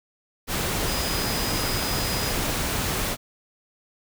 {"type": "tone in noise", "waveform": "sine", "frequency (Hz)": 4978, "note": "D#8", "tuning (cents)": 0, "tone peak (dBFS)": -32, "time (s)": [0.85, 2.34], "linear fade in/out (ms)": 50, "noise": "pink", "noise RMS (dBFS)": -26, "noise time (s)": [0.47, 3.17], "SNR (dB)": -9, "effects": []}